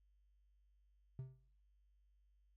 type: tone with exponential decay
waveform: triangle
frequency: 130.81 Hz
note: C3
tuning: in tune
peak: -39 dBFS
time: 1.19-1.48 s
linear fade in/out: 0 ms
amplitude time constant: 61 ms
effects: noise-tail reverb RT60 0.5 s tail -18 dB re dry + added 50 Hz sine -70 dBFS peak until 2.56 s